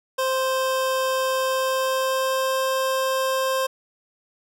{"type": "tone with pitch glide", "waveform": "25% pulse", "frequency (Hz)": [523.3, 526.9], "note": ["C5", "C5"], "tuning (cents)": [0, 12], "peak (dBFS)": -17, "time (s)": [0.18, 3.67], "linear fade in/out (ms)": 10, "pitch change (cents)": 12, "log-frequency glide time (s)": [1.37, 2.57], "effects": []}